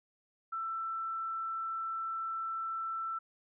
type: tone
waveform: sine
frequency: 1333 Hz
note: E6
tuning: 19 cents sharp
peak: -34 dBFS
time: 0.52-3.19 s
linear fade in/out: 10 ms
effects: none